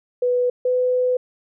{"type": "tone pair in turn", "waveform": "sine", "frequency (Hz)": [493.9, 502], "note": ["B4", "B4"], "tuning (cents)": [0, 28], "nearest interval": "unison", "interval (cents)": 28, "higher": "second", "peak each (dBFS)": -16, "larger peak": "neither", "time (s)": [[0.22, 0.5], [0.65, 1.17]], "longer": "second", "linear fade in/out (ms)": 5, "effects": []}